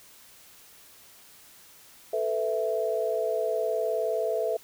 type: chord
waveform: sine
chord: A suspended second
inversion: none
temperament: equal with one note detuned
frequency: 440 / 499.3 / 659.3 Hz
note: A4 / B4 / E5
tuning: 0 / +19 / 0 cents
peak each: -29 / -31 / -28 dBFS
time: 2.13-4.57 s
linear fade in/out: 5 ms
effects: white hiss -53 dBFS RMS until 4.63 s